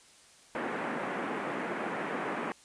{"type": "band-pass noise", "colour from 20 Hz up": "pink", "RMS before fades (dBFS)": -35, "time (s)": [0.55, 2.52], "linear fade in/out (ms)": 0, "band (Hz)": [210, 2100], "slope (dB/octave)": 24, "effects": ["white hiss -58 dBFS RMS until 2.64 s", "resampled to 22050 Hz"]}